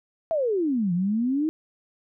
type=exponential two-way sweep; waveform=sine; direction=down then up; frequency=676 to 169.5 to 323.3 Hz; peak=-21 dBFS; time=0.31-1.49 s; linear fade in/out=0 ms; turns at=0.93 s; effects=none